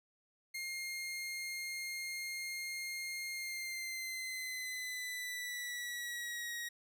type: tone with pitch glide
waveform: sawtooth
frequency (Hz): 2127 to 1894.9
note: C7 to A#6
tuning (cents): +28 to +28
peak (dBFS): -36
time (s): 0.54-6.69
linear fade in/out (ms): 10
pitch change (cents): -200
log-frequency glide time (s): 3.33-6.52
effects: none